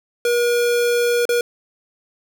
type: tone with dropouts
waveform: square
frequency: 479.1 Hz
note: A#4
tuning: 47 cents sharp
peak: -16 dBFS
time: 0.25-1.41 s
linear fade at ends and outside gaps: 2 ms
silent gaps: 1.254-1.291 s
effects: none